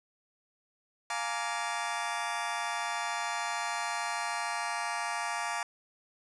25% pulse chord, Bb dominant seventh, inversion second, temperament just, 699.2 / 839.1 / 932.3 / 1165.4 Hz, F5 / Ab5 / Bb5 / D6, +2 / +18 / 0 / -14 cents, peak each -34 / -34 / -33 / -34 dBFS, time 1.1-5.63 s, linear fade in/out 2 ms, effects resampled to 24000 Hz + 10-bit

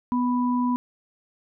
sine tone pair together, 247.3 / 987.8 Hz, B3 / B5, +3 / 0 cents, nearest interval 2 octaves, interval 2397 cents, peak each -21 / -27 dBFS, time 0.12-0.76 s, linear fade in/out 0 ms, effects none

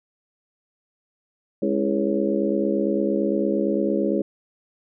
harmonic tone with a mistuned harmonic, 68.8 Hz, C#2, 12 cents flat, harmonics 3 / 4 / 5 / 6 / 7 / 8, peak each -25 / -28 / -25 / -26 / -31 / -27 dBFS, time 1.62-4.22 s, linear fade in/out 5 ms, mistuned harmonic 5, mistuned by -70 cents, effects none

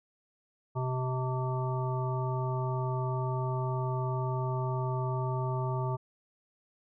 harmonic tone, 128.5 Hz, C3, 31 cents flat, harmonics 1 / 3 / 5 / 7 / 9, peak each -30 / -38 / -40 / -38 / -41 dBFS, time 0.75-5.97 s, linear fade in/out 20 ms, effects none

